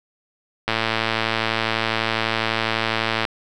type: click train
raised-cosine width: 0.3 ms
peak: -4 dBFS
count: 289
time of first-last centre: 0.68-3.251 s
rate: 112 Hz
effects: none